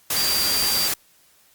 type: tone in noise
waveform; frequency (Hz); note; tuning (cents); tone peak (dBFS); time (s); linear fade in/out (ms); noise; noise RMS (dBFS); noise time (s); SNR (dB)
sine; 4721; D8; +8; -22; 0.16-0.88; 5; white; -23; 0.1-0.94; -2
effects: white hiss -57 dBFS RMS until 1.54 s + Opus 48 kbps